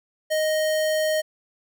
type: tone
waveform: square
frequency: 622.3 Hz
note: D#5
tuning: in tune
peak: -21 dBFS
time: 0.3-1.22 s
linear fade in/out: 20 ms
effects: none